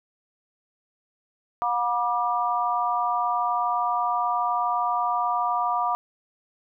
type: tone cluster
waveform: sine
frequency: 719 / 967 / 1186 Hz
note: F#5 / B5 / D6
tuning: -50 / -37 / +17 cents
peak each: -26 dBFS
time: 1.62-5.95 s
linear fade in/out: 0 ms
effects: none